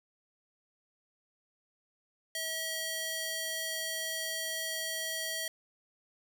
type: tone with high-pass filter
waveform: square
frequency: 643 Hz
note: E5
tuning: 43 cents flat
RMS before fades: -36 dBFS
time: 2.35-5.48 s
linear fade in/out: 2 ms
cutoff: 1800 Hz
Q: 0.56
effects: none

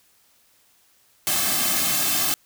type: noise with comb filter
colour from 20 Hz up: white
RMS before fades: -22 dBFS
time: 1.27-2.34 s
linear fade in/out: 0 ms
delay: 2.1 ms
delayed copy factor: -1
effects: white hiss -60 dBFS RMS until 2.45 s

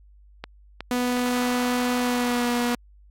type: click train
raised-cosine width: 0.3 ms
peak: -16 dBFS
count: 3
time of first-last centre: 0.44-1.173 s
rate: 2.73 Hz
type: tone with pitch glide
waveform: sawtooth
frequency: 246.9 to 241.4 Hz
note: B3 to B3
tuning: 0 to -39 cents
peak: -18 dBFS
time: 0.91-2.75 s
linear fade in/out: 2 ms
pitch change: -39 cents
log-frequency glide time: 2-2.51 s
effects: added 50 Hz sine -49 dBFS peak until 3.1 s + AAC 48 kbps

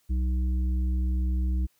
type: harmonic tone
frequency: 63 Hz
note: B1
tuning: 35 cents sharp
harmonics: 1 / 3 / 5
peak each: -23 / -37 / -41 dBFS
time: 0.09-1.67 s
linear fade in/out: 20 ms
effects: white hiss -68 dBFS RMS until 1.79 s

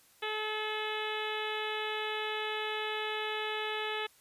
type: harmonic tone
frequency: 430 Hz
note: A4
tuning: 40 cents flat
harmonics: 1 / 2 / 3 / 4 / 5 / 6 / 7 / 8 / 9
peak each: -38 / -40 / -42 / -41 / -43 / -42 / -43 / -43 / -48 dBFS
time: 0.22-4.07 s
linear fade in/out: 10 ms
effects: white hiss -63 dBFS RMS until 4.2 s + resampled to 32000 Hz

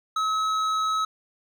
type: tone with hard clipping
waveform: sine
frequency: 1286 Hz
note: E6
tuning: 43 cents flat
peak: -24 dBFS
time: 0.16-1.05 s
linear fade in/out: 5 ms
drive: 9 dB
effects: none

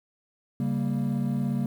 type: chord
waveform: triangle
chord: G diminished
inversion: second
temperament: equal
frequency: 138.59 / 196 / 233.1 Hz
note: Db3 / G3 / Bb3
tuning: 0 / 0 / 0 cents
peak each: -26 / -27 / -26 dBFS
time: 0.6-1.66 s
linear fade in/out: 2 ms
effects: tanh soft clip ceiling -16 dBFS + 9-bit

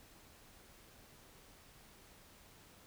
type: silence
effects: pink hiss -61 dBFS RMS until 2.86 s

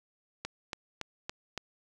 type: click train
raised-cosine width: 0.2 ms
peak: -18 dBFS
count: 5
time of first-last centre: 0.45-1.577 s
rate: 3.55 Hz
effects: 9-bit

